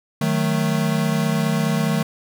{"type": "chord", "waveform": "square", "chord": "D# diminished", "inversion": "none", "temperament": "equal", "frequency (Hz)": [155.56, 185, 220], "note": ["D#3", "F#3", "A3"], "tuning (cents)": [0, 0, 0], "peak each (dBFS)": [-22, -25, -23], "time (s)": [0.21, 2.03], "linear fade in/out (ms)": 5, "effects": []}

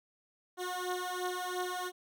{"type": "beating tone pair", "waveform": "15% pulse", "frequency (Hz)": [361.1, 364], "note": ["F#4", "F#4"], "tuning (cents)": [-42, -28], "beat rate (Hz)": 2.9, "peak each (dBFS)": -31, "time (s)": [0.57, 1.92], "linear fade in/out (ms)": 50, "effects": []}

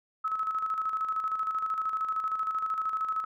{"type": "tone with tremolo", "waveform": "sine", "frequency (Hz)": 1292, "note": "E6", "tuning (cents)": -35, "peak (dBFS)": -26, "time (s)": [0.24, 3.25], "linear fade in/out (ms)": 10, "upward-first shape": "square", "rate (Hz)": 13, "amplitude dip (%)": 50, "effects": []}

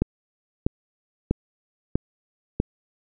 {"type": "click train", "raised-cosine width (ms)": 3, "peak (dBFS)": -7, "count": 5, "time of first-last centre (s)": [0.02, 2.601], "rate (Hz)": 1.55, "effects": []}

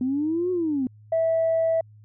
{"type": "linear two-way sweep", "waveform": "sine", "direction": "up then down", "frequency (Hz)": [246.9, 370, 246.9], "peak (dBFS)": -21, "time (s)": [0.01, 0.87], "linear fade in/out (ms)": 2, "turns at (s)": 0.51}
{"type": "tone", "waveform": "sine", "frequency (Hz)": 654, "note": "E5", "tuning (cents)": -14, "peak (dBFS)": -18, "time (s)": [1.12, 1.81], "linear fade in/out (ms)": 5}
{"effects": ["tanh soft clip ceiling -15 dBFS", "added 106 Hz sine -47 dBFS peak until 2.04 s"]}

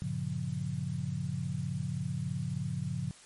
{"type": "chord", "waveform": "sine", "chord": "G half-diminished seventh", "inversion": "none", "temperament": "just", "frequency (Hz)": [98, 117.6, 141.12, 176.4], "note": ["G2", "Bb2", "Db3", "F3"], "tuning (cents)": [0, 16, 31, 18], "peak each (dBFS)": [-40, -39, -35, -37], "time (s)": [0.02, 3.11], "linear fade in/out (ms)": 0, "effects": ["white hiss -55 dBFS RMS until 3.25 s", "MP3 48 kbps"]}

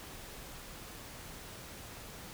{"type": "silence", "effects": ["pink hiss -48 dBFS RMS until 2.33 s"]}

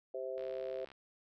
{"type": "harmonic tone", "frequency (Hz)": 130.81, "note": "C3", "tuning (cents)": 0, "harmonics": [3, 4, 5], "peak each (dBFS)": [-43, -40, -44], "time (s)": [0.14, 0.85], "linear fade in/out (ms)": 5}
{"type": "click train", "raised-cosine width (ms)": 0.3, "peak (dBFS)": -39, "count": 38, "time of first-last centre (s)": [0.38, 0.917], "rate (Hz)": 68.9}
{"effects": []}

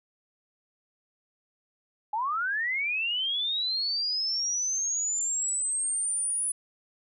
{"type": "linear sweep", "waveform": "sine", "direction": "up", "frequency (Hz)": [821, 9940], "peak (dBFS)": -26, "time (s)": [2.13, 6.52], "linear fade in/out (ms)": 5, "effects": []}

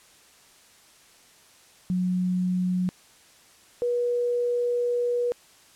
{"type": "tone pair in turn", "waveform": "sine", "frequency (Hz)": [182, 483.9], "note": ["F#3", "B4"], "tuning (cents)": [-28, -35], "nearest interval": "octave + perfect fourth", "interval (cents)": 1693, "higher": "second", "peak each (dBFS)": -22, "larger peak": "neither", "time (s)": [[1.9, 2.89], [3.82, 5.32]], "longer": "second", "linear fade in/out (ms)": 0, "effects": ["white hiss -55 dBFS RMS until 5.75 s", "low-pass 10000 Hz 12 dB/octave"]}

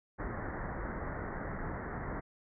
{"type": "low-pass noise", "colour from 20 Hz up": "pink", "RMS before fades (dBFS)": -39, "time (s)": [0.18, 2.21], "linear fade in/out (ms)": 20, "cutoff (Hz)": 2000, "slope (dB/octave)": 96, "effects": []}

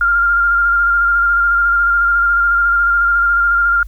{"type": "tone with vibrato", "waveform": "sine", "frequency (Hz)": 1396.9, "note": "F6", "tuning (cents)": 0, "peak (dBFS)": -10, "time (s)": [0.01, 3.83], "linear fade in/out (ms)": 2, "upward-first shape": "square", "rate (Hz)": 14, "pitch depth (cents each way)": 17, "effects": ["added 50 Hz sine -27 dBFS peak until 3.87 s", "white hiss -55 dBFS RMS until 3.87 s"]}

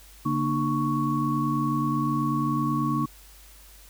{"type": "tone cluster", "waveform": "sine", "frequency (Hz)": [143.6, 234, 302.1, 1112], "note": ["D3", "A#3", "D4", "C#6"], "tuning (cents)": [-39, 7, 49, 5], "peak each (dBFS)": -28, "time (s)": [0.25, 3.06], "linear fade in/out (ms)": 10, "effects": ["added 50 Hz sine -50 dBFS peak until 3.89 s", "white hiss -52 dBFS RMS until 3.89 s"]}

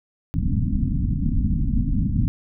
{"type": "low-pass noise", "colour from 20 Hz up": "pink", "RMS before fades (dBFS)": -21, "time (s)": [0.34, 2.28], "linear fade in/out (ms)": 0, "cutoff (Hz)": 280, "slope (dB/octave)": 96, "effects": []}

